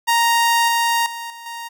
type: tone with level steps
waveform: sawtooth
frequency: 932.3 Hz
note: A#5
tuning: in tune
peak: -10 / -12 / -24 / -31 / -25 dBFS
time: 0.07-1.69 s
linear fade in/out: 20 ms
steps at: 0.68 / 1.06 / 1.3 / 1.46 s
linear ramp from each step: 2 ms
effects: none